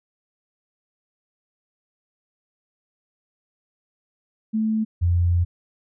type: tone pair in turn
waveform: sine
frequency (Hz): 218.9 / 87.03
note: A3 / F2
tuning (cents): -9 / -6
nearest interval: octave + major third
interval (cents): 1597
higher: first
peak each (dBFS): -19 / -16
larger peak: second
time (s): 4.53-4.85 / 5.01-5.45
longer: second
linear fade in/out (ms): 20
effects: none